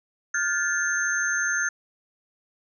sine tone cluster, 1413 / 1565 / 1738 / 6300 Hz, F6 / G6 / A6 / G8, +20 / -3 / -22 / +8 cents, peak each -26 / -32 / -27 / -29 dBFS, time 0.34-1.69 s, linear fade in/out 5 ms, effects none

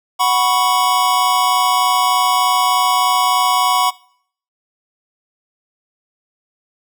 square chord, F# suspended fourth, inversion none, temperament just, 740 / 986.7 / 1110 Hz, F#5 / B5 / C#6, 0 / -2 / +2 cents, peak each -19 / -17 / -17 dBFS, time 0.19-3.91 s, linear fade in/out 20 ms, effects noise-tail reverb RT60 0.6 s tail -22 dB re dry

